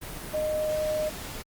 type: tone in noise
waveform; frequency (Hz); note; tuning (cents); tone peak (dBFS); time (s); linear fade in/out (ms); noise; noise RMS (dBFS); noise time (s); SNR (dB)
sine; 615; D#5; -20; -25; 0.33-1.1; 20; pink; -38; 0.01-1.43; +10
effects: Opus 32 kbps